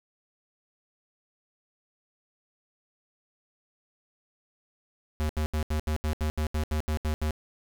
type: tone bursts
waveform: square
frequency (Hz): 76.8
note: D#2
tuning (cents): -22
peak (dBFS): -26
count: 13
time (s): 5.2-7.308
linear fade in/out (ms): 0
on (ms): 92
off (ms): 76
effects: none